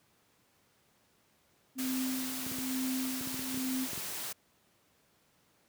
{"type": "tone with tremolo", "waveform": "sine", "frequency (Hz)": 259.4, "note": "C4", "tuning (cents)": -15, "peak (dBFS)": -31, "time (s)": [1.75, 3.88], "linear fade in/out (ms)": 50, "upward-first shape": "sine", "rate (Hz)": 1.1, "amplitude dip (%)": 70}
{"type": "noise", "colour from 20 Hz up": "white", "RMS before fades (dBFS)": -39, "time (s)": [1.78, 4.33], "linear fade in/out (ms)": 10}
{"type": "clicks", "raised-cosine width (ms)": 3, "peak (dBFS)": -30, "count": 11, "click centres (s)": [2.465, 2.516, 2.585, 3.21, 3.273, 3.343, 3.393, 3.543, 3.574, 3.932, 3.977]}
{"effects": ["pink hiss -69 dBFS RMS until 5.68 s", "high-pass 100 Hz 12 dB/octave"]}